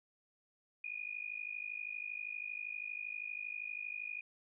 sine tone with amplitude modulation, 2456 Hz, D#7, 23 cents flat, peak -36 dBFS, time 0.84-4.21 s, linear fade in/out 5 ms, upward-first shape sine, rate 52.6 Hz, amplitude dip 90%, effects none

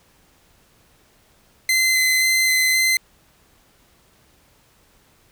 sawtooth tone with vibrato, 2054 Hz, C7, 33 cents flat, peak -12 dBFS, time 1.69-2.97 s, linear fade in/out 2 ms, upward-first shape square, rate 1.9 Hz, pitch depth 8 cents each way, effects pink hiss -57 dBFS RMS until 5.31 s

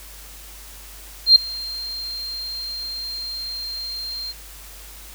sine tone with ADSR envelope, 4186 Hz, C8, in tune, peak -4 dBFS, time 1.26-4.33 s, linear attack 98 ms, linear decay 5 ms, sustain -23 dB, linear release 27 ms, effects added 50 Hz sine -42 dBFS peak until 5.14 s + white hiss -42 dBFS RMS until 5.14 s

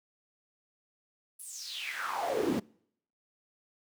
brown noise with high-pass filter sweep, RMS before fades -34 dBFS, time 1.39-2.6 s, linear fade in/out 10 ms, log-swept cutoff 11000 to 220 Hz, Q 6.9, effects noise-tail reverb RT60 0.7 s tail -26 dB re dry

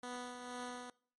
10% pulse tone with tremolo, 246.9 Hz, B3, in tune, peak -33 dBFS, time 0.03-0.9 s, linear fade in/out 2 ms, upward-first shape triangle, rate 2.1 Hz, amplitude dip 50%, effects noise-tail reverb RT60 0.5 s tail -23 dB re dry + MP3 48 kbps

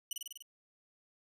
15% pulse tone with echo, 2960 Hz, F#7, in tune, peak -28 dBFS, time 0.11-0.13 s, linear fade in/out 2 ms, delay 49 ms, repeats 6, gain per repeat -2 dB, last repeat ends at 0.424 s, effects none

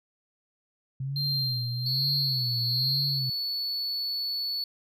sine tone with vibrato, 130.81 Hz, C3, in tune, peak -29 dBFS, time 1-3.3 s, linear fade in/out 5 ms, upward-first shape sine, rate 1.1 Hz, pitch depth 140 cents each way
triangle tone with tremolo, 4173 Hz, C8, 5 cents flat, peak -25 dBFS, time 1.16-3.19 s, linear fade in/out 2 ms, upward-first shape sine, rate 1.3 Hz, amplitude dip 65%
triangle tone, 4435 Hz, C#8, in tune, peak -27 dBFS, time 1.86-4.64 s, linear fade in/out 2 ms
effects none

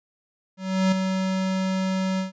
square tone with ADSR envelope, 188.9 Hz, F#3, 36 cents sharp, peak -17 dBFS, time 0.57-2.32 s, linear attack 350 ms, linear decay 6 ms, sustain -6 dB, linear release 130 ms, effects resampled to 16000 Hz

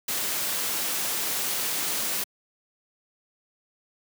white noise, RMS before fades -28 dBFS, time 0.08-2.24 s, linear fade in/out 5 ms, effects high-pass 150 Hz 12 dB/octave

